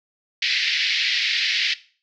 pink band-pass noise, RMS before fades -22 dBFS, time 0.42-1.74 s, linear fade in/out 5 ms, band 1900 to 5000 Hz, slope 48 dB/octave, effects noise-tail reverb RT60 0.4 s tail -17 dB re dry

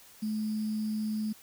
sine tone with sample-and-hold, 215.2 Hz, A3, 38 cents flat, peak -29 dBFS, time 0.22-1.33 s, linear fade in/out 10 ms, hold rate 4900 Hz, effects white hiss -55 dBFS RMS until 1.42 s

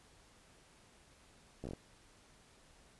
slowing click train, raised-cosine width 2 ms, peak -30 dBFS, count 6, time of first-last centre 1.64-1.734 s, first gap 14 ms, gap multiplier 1.15, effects pink hiss -64 dBFS RMS until 2.99 s + resampled to 24000 Hz

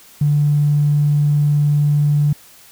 triangle tone with tanh clipping, 146.83 Hz, D3, in tune, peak -11 dBFS, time 0.21-2.33 s, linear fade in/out 5 ms, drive 2 dB, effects white hiss -45 dBFS RMS until 2.71 s

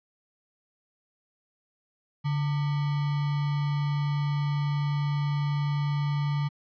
sine tone with sample-and-hold, 144.7 Hz, D3, 25 cents flat, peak -24 dBFS, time 2.24-6.49 s, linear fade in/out 20 ms, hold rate 1050 Hz, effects resampled to 11025 Hz

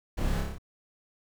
brown noise with echo, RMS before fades -29 dBFS, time 0.17-0.41 s, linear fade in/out 10 ms, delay 29 ms, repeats 6, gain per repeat -2 dB, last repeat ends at 0.584 s, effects none

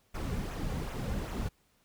brown noise with flanger, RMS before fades -35 dBFS, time 0.14-1.49 s, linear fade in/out 10 ms, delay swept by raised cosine 0.21 to 3.21 ms, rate 2.6 Hz, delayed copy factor -0.55, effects pink hiss -70 dBFS RMS until 1.84 s

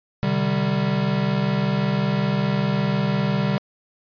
square chord, C suspended second, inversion none, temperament equal with one note detuned, 130.81 / 150.7 / 196 Hz, C3 / D3 / G3, 0 / +45 / 0 cents, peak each -26 / -25 / -23 dBFS, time 0.23-3.58 s, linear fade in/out 0 ms, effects resampled to 11025 Hz

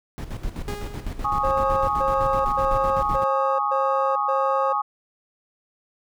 brown noise with tremolo, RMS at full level -28 dBFS, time 0.18-3.24 s, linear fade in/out 0 ms, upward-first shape square, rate 7.9 Hz, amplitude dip 65%
sawtooth tone with exponential decay, 411.1 Hz, G#4, 18 cents flat, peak -25 dBFS, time 0.68-1.42 s, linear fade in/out 1 ms, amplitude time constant 160 ms
sine chord, Ab suspended fourth, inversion none, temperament just, 830.6 / 1107.5 / 1245.9 Hz, Ab5 / Db6 / Eb6, 0 / -2 / +2 cents, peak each -25 / -25 / -25 dBFS, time 1.24-4.82 s, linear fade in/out 10 ms
triangle tone bursts, 537 Hz, C5, 45 cents sharp, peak -21 dBFS, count 6, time 1.43-4.73 s, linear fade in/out 10 ms, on 450 ms, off 120 ms
effects none

